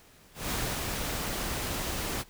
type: noise with ADSR envelope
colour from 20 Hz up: pink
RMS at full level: -31 dBFS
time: 0.34-2.24 s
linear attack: 170 ms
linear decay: 330 ms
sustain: -2 dB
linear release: 33 ms
effects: pink hiss -57 dBFS RMS until 2.29 s